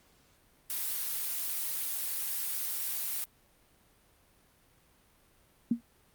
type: noise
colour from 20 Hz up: blue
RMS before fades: -34 dBFS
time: 0.7-3.24 s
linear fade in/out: 0 ms
type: tone with exponential decay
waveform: sine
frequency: 234.7 Hz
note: A#3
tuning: 12 cents sharp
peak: -20 dBFS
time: 5.71-5.81 s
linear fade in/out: 5 ms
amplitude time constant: 21 ms
effects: pink hiss -65 dBFS RMS until 6.14 s + Opus 48 kbps